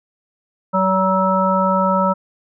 harmonic tone with a mistuned harmonic, 189.6 Hz, F#3, 43 cents sharp, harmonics 1 / 3 / 5 / 7, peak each -19 / -19 / -19 / -19 dBFS, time 0.73-2.14 s, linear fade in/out 20 ms, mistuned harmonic 7, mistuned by -21 cents, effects none

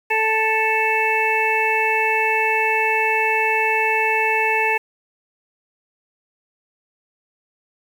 harmonic tone, 440 Hz, A4, in tune, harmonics 1 / 2 / 4 / 5 / 6, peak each -24 / -21 / -24 / -24 / -21 dBFS, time 0.1-4.78 s, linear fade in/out 10 ms, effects 7-bit

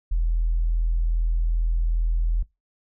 sine tone, 41.24 Hz, E1, 2 cents sharp, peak -18 dBFS, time 0.11-2.43 s, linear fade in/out 10 ms, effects noise-tail reverb RT60 0.2 s tail -22 dB re dry + tanh soft clip ceiling -14 dBFS

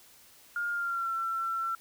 sine tone with pitch glide, 1414 to 1347.8 Hz, F6 to E6, +21 to +38 cents, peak -29 dBFS, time 0.56-1.75 s, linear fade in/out 2 ms, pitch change -83 cents, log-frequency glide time 0.71-1.12 s, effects white hiss -57 dBFS RMS until 1.8 s

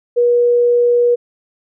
sine tone, 481.6 Hz, B4, 44 cents flat, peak -9 dBFS, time 0.16-1.16 s, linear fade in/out 20 ms, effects none

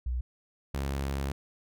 sine / sawtooth tone pair in turn, 61.6 / 68.7 Hz, B1 / C#2, -4 / -15 cents, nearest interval major second, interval 189 cents, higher second, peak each -28 / -26 dBFS, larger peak second, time 0.06-0.21 / 0.74-1.32 s, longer second, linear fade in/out 5 ms, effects none

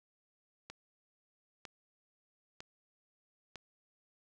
click train, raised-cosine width 0.2 ms, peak -28 dBFS, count 4, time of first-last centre 0.7-3.557 s, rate 1.05 Hz, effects none

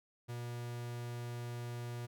45% pulse tone, 120 Hz, B2, 49 cents flat, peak -40 dBFS, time 0.28-2.07 s, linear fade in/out 20 ms, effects none

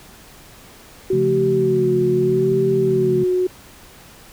sine tone with vibrato, 374.8 Hz, F#4, 22 cents sharp, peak -15 dBFS, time 1.1-3.47 s, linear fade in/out 5 ms, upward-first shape sine, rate 0.79 Hz, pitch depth 47 cents each way
sine chord, Db augmented, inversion none, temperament equal, 138.59 / 174.61 / 220 Hz, Db3 / F3 / A3, 0 / 0 / 0 cents, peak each -23 / -26 / -25 dBFS, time 1.13-3.24 s, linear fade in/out 2 ms
effects pink hiss -44 dBFS RMS until 4.32 s

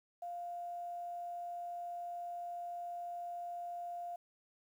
sine tone with quantisation, 698.5 Hz, F5, in tune, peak -40 dBFS, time 0.22-4.16 s, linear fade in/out 5 ms, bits 11, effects none

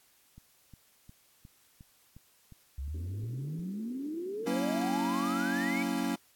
click train, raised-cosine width 5 ms, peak -38 dBFS, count 10, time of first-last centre 0.38-3.594 s, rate 2.8 Hz
sine exponential sweep, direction up, 64.9 to 2333 Hz, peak -34 dBFS, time 2.78-5.83 s, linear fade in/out 5 ms
white band-pass noise, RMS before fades -49 dBFS, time 2.94-5.07 s, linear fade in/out 5 ms, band 200 to 380 Hz, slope 48 dB/octave
square chord, F# dominant seventh, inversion none, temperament equal, 185 / 233.1 / 277.2 / 329.6 Hz, F#3 / A#3 / C#4 / E4, 0 / 0 / 0 / 0 cents, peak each -38 / -35 / -34 / -38 dBFS, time 4.46-6.16 s, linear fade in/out 10 ms
effects white hiss -65 dBFS RMS until 6.35 s + AAC 64 kbps

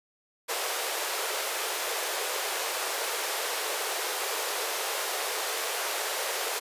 pink high-pass noise, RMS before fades -31 dBFS, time 0.48-6.6 s, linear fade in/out 20 ms, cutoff 400 Hz, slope 48 dB/octave, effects resampled to 32000 Hz

